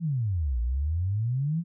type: exponential two-way sweep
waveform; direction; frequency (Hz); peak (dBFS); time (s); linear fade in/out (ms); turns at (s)
sine; down then up; 175.9 to 56.5 to 175.9; -24; 0-1.64; 50; 0.6
effects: none